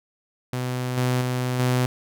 sawtooth tone with level steps, 126 Hz, B2, 35 cents sharp, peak -21 / -16 / -19 / -15 dBFS, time 0.53-1.86 s, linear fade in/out 2 ms, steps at 0.97 / 1.21 / 1.59 s, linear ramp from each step 5 ms, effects none

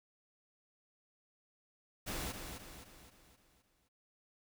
pink noise with echo, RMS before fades -40 dBFS, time 2.06-2.33 s, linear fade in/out 20 ms, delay 260 ms, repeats 6, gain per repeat -6 dB, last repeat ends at 3.89 s, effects none

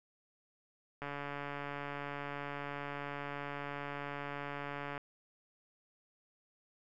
click train, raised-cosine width 0.5 ms, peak -26 dBFS, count 567, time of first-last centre 1.02-4.978 s, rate 143 Hz, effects none

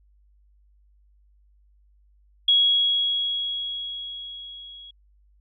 sine tone with level ramp, 3322 Hz, G#7, in tune, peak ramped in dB -14 to -41 dBFS, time 2.48-4.91 s, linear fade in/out 5 ms, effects added 50 Hz sine -56 dBFS peak until 5.4 s

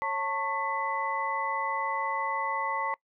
sine tone cluster, 548 / 894 / 1100 / 2001 Hz, C#5 / A5 / C#6 / B6, -20 / +27 / -14 / +22 cents, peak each -38 / -31 / -32 / -35 dBFS, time 0.02-2.94 s, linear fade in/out 0 ms, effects noise-tail reverb RT60 0.1 s tail -22 dB re dry

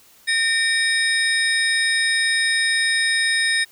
sine tone cluster, 1824 / 2329 / 3742 / 5130 / 8780 Hz, A#6 / D7 / A#7 / E8 / C#9, -38 / -15 / +6 / -48 / -18 cents, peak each -19 / -28 / -23 / -28 / -27 dBFS, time 0.27-3.65 s, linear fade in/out 20 ms, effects white hiss -52 dBFS RMS until 3.71 s

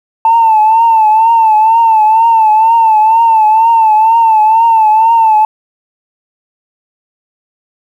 sine tone with vibrato, 889 Hz, A5, 18 cents sharp, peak -3 dBFS, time 0.25-5.45 s, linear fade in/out 2 ms, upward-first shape triangle, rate 2.1 Hz, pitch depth 79 cents each way, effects tanh soft clip ceiling 0 dBFS + 7-bit

